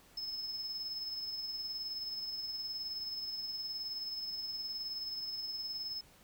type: tone with tremolo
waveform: triangle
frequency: 5210 Hz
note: E8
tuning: 21 cents flat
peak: -35 dBFS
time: 0.17-6.01 s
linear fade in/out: 5 ms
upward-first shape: sine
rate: 19 Hz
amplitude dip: 40%
effects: pink hiss -62 dBFS RMS until 6.23 s